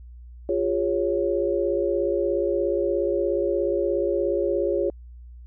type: chord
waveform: sine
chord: Db major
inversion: first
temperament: equal with one note detuned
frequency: 349.2 / 406.1 / 554.4 Hz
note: F4 / Ab4 / Db5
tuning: 0 / -39 / 0 cents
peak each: -25 dBFS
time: 0.49-4.9 s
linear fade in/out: 2 ms
effects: added 60 Hz sine -40 dBFS peak until 5.46 s